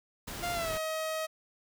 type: noise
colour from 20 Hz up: pink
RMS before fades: -40 dBFS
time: 0.27-0.78 s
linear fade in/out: 10 ms
type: tone with pitch glide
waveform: sawtooth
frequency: 698.5 to 633.2 Hz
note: F5 to D#5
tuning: 0 to +30 cents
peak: -28 dBFS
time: 0.42-1.27 s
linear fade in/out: 20 ms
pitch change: -170 cents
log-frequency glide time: 0.53-0.73 s
effects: none